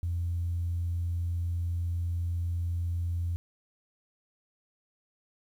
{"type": "tone", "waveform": "sine", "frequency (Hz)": 86, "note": "F2", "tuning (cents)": -26, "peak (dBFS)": -27, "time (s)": [0.03, 3.36], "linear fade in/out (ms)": 0, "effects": ["tanh soft clip ceiling -23 dBFS", "10-bit"]}